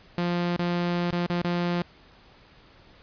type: tone with dropouts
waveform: sawtooth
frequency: 174.61 Hz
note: F3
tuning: in tune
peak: -20 dBFS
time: 0.18-1.82 s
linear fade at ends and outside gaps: 0 ms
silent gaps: 0.564-0.592 / 1.105-1.128 / 1.264-1.3 / 1.417-1.446 s
effects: pink hiss -54 dBFS RMS until 3.02 s + resampled to 11025 Hz